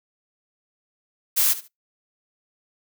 blue noise with echo, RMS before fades -19 dBFS, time 1.36-1.54 s, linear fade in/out 20 ms, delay 72 ms, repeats 2, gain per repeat -15 dB, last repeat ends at 1.684 s, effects noise-tail reverb RT60 0.2 s tail -26 dB re dry

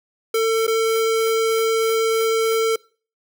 square tone with dropouts, 448.4 Hz, A4, 33 cents sharp, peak -17 dBFS, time 0.34-2.76 s, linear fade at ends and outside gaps 5 ms, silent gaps 0.668-0.677 s, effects noise-tail reverb RT60 0.4 s tail -24 dB re dry

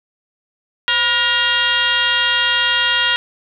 sine tone with frequency modulation, 2349 Hz, D7, in tune, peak -13 dBFS, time 0.88-3.16 s, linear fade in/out 0 ms, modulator 457 Hz, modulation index 2.6, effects none

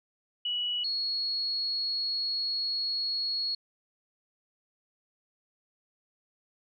sine tone pair in turn, 2935 / 4332 Hz, F#7 / C#8, -15 / -41 cents, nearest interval perfect fifth, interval 674 cents, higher second, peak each -28 dBFS, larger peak neither, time 0.45-0.84 / 0.84-3.55 s, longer second, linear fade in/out 5 ms, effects none

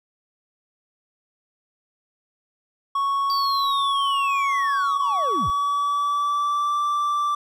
triangle tone with pitch glide, 1108.7 to 1170.6 Hz, C#6 to D6, 0 to -6 cents, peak -18 dBFS, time 2.95-7.35 s, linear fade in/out 5 ms, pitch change +94 cents, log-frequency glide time 4.41-6.78 s
triangle linear sweep, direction down, 4660 to 46.25 Hz, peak -25 dBFS, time 3.3-5.5 s, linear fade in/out 0 ms
effects none

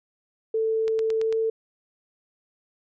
sine tone with pitch glide, 443.8 to 446.6 Hz, A4 to A4, +15 to +26 cents, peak -21 dBFS, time 0.54-1.5 s, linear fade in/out 5 ms, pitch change +11 cents, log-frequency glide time 1.19-1.38 s
click train, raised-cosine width 0.2 ms, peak -20 dBFS, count 5, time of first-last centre 0.88-1.326 s, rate 8.97 Hz
effects none

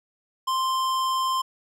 sine tone with hard clipping, 1046.5 Hz, C6, in tune, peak -24 dBFS, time 0.47-1.42 s, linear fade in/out 10 ms, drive 16 dB, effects none

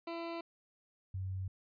20% pulse / sine tone pair in turn, 335.6 / 94.47 Hz, E4 / F#2, +31 / +37 cents, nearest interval octave + minor seventh, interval 2194 cents, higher first, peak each -34 / -36 dBFS, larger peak first, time 0.07-0.41 / 1.14-1.48 s, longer neither, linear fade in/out 5 ms, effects resampled to 11025 Hz

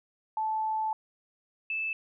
sine tone pair in turn, 873 / 2628 Hz, A5 / E7, -14 / -6 cents, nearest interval octave + perfect fifth, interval 1908 cents, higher second, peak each -27 / -29 dBFS, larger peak first, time 0.37-0.93 / 1.7-1.93 s, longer first, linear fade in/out 2 ms, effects none

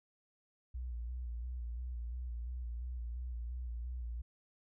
sine tone with vibrato, 60.1 Hz, B1, 46 cents flat, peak -38 dBFS, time 0.74-4.22 s, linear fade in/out 10 ms, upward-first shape square, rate 2.9 Hz, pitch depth 49 cents each way, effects none

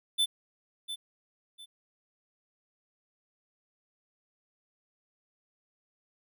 square tone with echo, 3520 Hz, A7, in tune, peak -24 dBFS, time 0.18-0.26 s, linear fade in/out 20 ms, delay 700 ms, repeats 2, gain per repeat -11 dB, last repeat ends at 1.66 s, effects none

